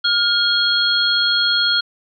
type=tone cluster; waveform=sine; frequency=1416 / 3292 / 4270 Hz; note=F6 / G#7 / C8; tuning=+23 / -16 / +34 cents; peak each=-18 dBFS; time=0.04-1.81 s; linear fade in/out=10 ms; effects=MP3 96 kbps